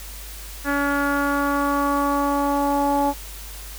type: tone with low-pass filter sweep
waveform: sawtooth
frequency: 283.5 Hz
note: C#4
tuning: 39 cents sharp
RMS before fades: -21 dBFS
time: 0.64-3.14 s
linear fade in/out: 50 ms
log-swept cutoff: 1600 to 840 Hz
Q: 4.4
effects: added 50 Hz sine -36 dBFS peak until 3.78 s + white hiss -39 dBFS RMS until 3.78 s